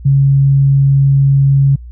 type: tone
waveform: sine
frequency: 138.1 Hz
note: C#3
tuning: 6 cents flat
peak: -6 dBFS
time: 0.05-1.76 s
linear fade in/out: 10 ms
effects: added 60 Hz sine -28 dBFS peak until 1.91 s